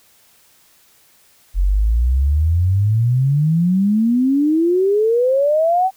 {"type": "exponential sweep", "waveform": "sine", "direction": "up", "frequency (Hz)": [43.65, 776], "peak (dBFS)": -12, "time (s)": [1.54, 5.91], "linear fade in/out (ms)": 50, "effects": ["white hiss -53 dBFS RMS until 5.96 s"]}